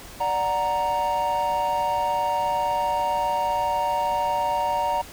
triangle chord, D augmented, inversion none, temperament equal, 587.3 / 740 / 932.3 Hz, D5 / F#5 / A#5, 0 / 0 / 0 cents, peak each -27 / -26 / -21 dBFS, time 0.2-5.02 s, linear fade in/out 10 ms, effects added 50 Hz sine -48 dBFS peak until 5.12 s + pink hiss -42 dBFS RMS until 5.12 s

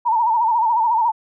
sine tone with vibrato, 919 Hz, A#5, 25 cents flat, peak -14 dBFS, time 0.05-1.12 s, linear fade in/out 20 ms, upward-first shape sine, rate 14 Hz, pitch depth 95 cents each way, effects none

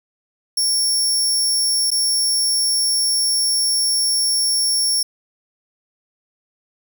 25% pulse tone with dropouts, 5480 Hz, F8, 34 cents flat, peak -11 dBFS, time 0.57-5.03 s, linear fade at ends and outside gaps 5 ms, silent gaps 1.905-1.915 s, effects none

